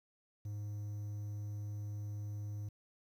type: tone with quantisation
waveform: triangle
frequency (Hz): 103.83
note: G#2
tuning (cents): 0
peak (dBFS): -37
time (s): 0.45-2.69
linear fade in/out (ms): 5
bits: 11
effects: none